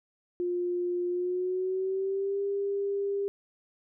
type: tone with pitch glide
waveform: sine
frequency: 353.9 to 399.5 Hz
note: F4 to G4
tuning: +23 to +33 cents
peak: -27 dBFS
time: 0.4-3.28 s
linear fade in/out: 0 ms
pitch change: +210 cents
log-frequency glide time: 1.09-2.41 s
effects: none